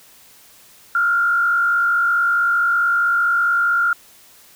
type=tone with frequency modulation; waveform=sine; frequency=1396.9 Hz; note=F6; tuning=in tune; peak=-14 dBFS; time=0.95-3.93 s; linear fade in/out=2 ms; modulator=49.2 Hz; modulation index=0.72; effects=white hiss -48 dBFS RMS until 4.55 s